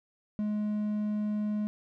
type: tone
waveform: triangle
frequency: 210.4 Hz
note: G#3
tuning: 23 cents sharp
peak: -26 dBFS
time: 0.39-1.67 s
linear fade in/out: 0 ms
effects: none